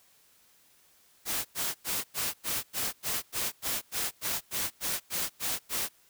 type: noise bursts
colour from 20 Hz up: white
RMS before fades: -31 dBFS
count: 16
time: 1.25-5.89 s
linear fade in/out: 50 ms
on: 200 ms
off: 96 ms
effects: white hiss -63 dBFS RMS until 6.09 s